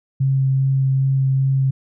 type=tone with vibrato; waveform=sine; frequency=134.3 Hz; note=C3; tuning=46 cents sharp; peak=-14 dBFS; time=0.2-1.71 s; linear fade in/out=10 ms; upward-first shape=sine; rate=2.5 Hz; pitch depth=9 cents each way; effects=none